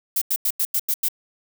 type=noise bursts; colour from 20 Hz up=violet; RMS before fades=-21 dBFS; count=7; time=0.16-1.086 s; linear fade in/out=5 ms; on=56 ms; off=89 ms; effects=none